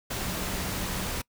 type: tone in noise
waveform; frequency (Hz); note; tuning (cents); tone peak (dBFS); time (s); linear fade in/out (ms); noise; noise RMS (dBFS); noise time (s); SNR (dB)
sine; 185.4; F#3; +4; -37; 0.22-1.06; 10; pink; -32; 0.1-1.22; -8
effects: noise-tail reverb RT60 0.1 s tail -24 dB re dry